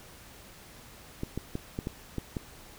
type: clicks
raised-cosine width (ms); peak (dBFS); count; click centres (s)
3; -19; 7; 1.234 / 1.376 / 1.554 / 1.789 / 1.871 / 2.183 / 2.368
effects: pink hiss -51 dBFS RMS until 2.78 s